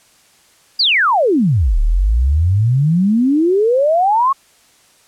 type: exponential two-way sweep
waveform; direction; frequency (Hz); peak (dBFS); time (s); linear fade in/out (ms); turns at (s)
sine; down then up; 4978 to 35.11 to 1121; -10; 0.79-4.33; 10; 1.79
effects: white hiss -51 dBFS RMS until 5.07 s + low-pass 10000 Hz 12 dB/octave